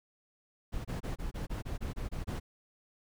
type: noise bursts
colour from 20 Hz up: brown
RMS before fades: -36 dBFS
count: 11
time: 0.72-2.4 s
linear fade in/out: 20 ms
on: 130 ms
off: 25 ms
effects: none